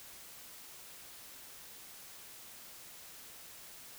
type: silence
effects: white hiss -52 dBFS RMS until 3.98 s